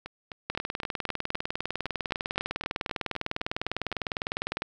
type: two click trains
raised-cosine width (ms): 0.3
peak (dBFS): -22 / -13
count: 16 / 83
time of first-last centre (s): 0.06-3.926 / 0.5-4.621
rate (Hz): 3.88 / 19.9
effects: none